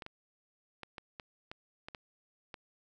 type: clicks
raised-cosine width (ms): 0.3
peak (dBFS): -27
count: 9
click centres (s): 0.022 / 0.064 / 0.833 / 0.982 / 1.198 / 1.515 / 1.885 / 1.948 / 2.542
effects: none